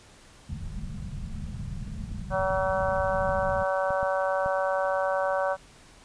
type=low-pass noise; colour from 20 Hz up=pink; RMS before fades=-35 dBFS; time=0.49-3.64 s; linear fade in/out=2 ms; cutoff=220 Hz; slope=96 dB/octave
type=clicks; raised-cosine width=5 ms; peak=-26 dBFS; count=12; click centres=1.879 / 2.117 / 2.505 / 2.806 / 2.887 / 2.983 / 3.097 / 3.292 / 3.492 / 3.906 / 4.03 / 4.461 s
type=harmonic tone; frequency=189.7 Hz; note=F#3; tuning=43 cents sharp; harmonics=3 / 4 / 5 / 6 / 7 / 8; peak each=-26 / -31 / -33 / -34 / -38 / -34 dBFS; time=2.3-5.57 s; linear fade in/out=50 ms
effects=pink hiss -53 dBFS RMS until 6.04 s + resampled to 22050 Hz